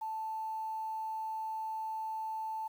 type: tone with quantisation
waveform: sine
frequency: 880 Hz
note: A5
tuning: in tune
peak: -35 dBFS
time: 0.01-2.68 s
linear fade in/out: 10 ms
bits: 10
effects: none